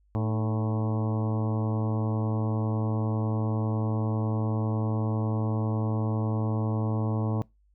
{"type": "harmonic tone with a mistuned harmonic", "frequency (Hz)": 110, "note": "A2", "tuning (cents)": 0, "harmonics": [1, 2, 3, 4, 5, 6, 7, 8, 9, 10], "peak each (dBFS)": [-26, -32, -36, -38, -40, -42, -43, -44, -45, -46], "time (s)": [0.15, 7.42], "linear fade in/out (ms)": 0, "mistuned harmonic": 3, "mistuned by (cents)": -64, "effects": ["noise-tail reverb RT60 0.2 s tail -23 dB re dry", "added 50 Hz sine -61 dBFS peak until 7.74 s"]}